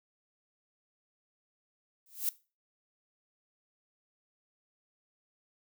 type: noise with exponential growth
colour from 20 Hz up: violet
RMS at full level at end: -27 dBFS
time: 2.06-2.29 s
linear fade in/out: 2 ms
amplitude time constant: 49 ms
effects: noise-tail reverb RT60 0.3 s tail -19 dB re dry